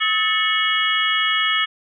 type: tone cluster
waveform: sine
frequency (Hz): 1284 / 1768 / 2200 / 2909 / 3311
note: E6 / A6 / C#7 / F#7 / G#7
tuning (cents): -46 / +8 / -14 / -30 / -6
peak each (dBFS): -23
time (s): 0-1.66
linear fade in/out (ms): 20
effects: none